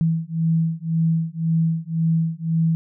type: beating tone pair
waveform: sine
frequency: 162.4 / 164.3 Hz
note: E3 / E3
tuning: -26 / -5 cents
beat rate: 1.9 Hz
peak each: -21 dBFS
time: 0.01-2.75 s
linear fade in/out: 0 ms
effects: none